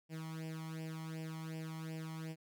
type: tone with flanger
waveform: sawtooth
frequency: 160 Hz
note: D#3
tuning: 49 cents sharp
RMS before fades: -44 dBFS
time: 0.09-2.36 s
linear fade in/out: 50 ms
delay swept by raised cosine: 0.38 to 0.96 ms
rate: 2.7 Hz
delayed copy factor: +0.8
effects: none